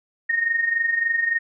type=tone with amplitude modulation; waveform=sine; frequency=1850 Hz; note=A#6; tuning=14 cents flat; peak=-16 dBFS; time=0.29-1.39 s; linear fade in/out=10 ms; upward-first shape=sine; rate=23.5 Hz; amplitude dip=65%; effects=none